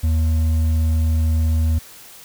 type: tone with hard clipping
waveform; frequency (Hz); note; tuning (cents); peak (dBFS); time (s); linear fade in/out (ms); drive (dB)
triangle; 79.7; D#2; +42; -16; 0.03-1.79; 10; 8
effects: white hiss -42 dBFS RMS until 2.24 s